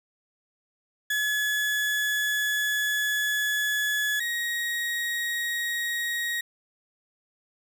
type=tone pair in turn; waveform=35% pulse; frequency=1703 / 1887.3 Hz; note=G#6 / A#6; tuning=+43 / +21 cents; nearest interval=major second; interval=178 cents; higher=second; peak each=-22 / -25 dBFS; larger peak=first; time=1.1-4.2 / 4.2-6.41 s; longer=first; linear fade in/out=5 ms; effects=none